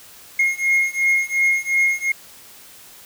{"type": "beating tone pair", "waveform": "triangle", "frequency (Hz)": [2147, 2149.8], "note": ["C7", "C7"], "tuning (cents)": [44, 46], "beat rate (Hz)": 2.8, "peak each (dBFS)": [-18, -17], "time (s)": [0.39, 2.12], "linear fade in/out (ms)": 5, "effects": ["white hiss -44 dBFS RMS until 3.05 s"]}